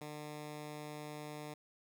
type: tone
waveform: 10% pulse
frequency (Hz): 150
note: D3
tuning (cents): +37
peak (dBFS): -36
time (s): 0.01-1.54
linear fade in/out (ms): 5
effects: none